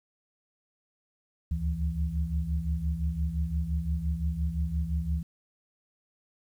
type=tone cluster; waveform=sine; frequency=70.8 / 76.6 / 165.9 Hz; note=C#2 / D#2 / E3; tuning=+37 / -27 / +11 cents; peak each=-30 / -31 / -33 dBFS; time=1.51-5.23 s; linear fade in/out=5 ms; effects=10-bit